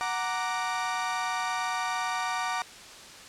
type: chord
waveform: 30% pulse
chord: Gb augmented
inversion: none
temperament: equal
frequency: 740 / 932.3 / 1174.7 Hz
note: Gb5 / Bb5 / D6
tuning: 0 / 0 / 0 cents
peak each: -30 dBFS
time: 0.01-2.62 s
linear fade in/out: 0 ms
effects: white hiss -46 dBFS RMS until 3.28 s + low-pass 7000 Hz 12 dB/octave